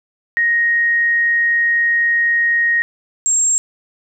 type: tone pair in turn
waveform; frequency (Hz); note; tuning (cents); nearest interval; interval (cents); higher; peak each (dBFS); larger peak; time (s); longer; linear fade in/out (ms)
sine; 1872 / 7488; A#6 / A#8; +7 / +7; 2 octaves; 2400; second; -12; neither; 0.37-2.82 / 3.26-3.58; first; 0
effects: none